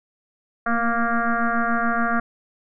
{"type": "tone with frequency modulation", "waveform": "sine", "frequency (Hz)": 698.5, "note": "F5", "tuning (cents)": 0, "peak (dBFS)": -18, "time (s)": [0.66, 2.2], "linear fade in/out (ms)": 5, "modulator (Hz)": 234, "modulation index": 3.9, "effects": []}